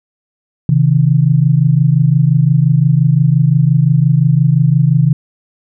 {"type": "tone pair together", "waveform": "sine", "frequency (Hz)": [132.84, 158.6], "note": ["C3", "D#3"], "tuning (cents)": [27, 33], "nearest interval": "minor third", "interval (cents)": 306, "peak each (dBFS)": -10, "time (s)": [0.69, 5.13], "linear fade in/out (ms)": 2, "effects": []}